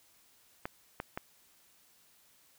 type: clicks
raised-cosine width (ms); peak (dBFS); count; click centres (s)
0.5; -21; 3; 0.655 / 1.001 / 1.175
effects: white hiss -65 dBFS RMS until 2.58 s